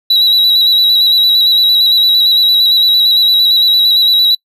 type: tone with vibrato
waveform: triangle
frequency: 3900 Hz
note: B7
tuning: 23 cents flat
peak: -5 dBFS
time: 0.1-4.35 s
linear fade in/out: 5 ms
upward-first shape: square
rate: 8.8 Hz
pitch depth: 26 cents each way
effects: noise-tail reverb RT60 0.1 s tail -26 dB re dry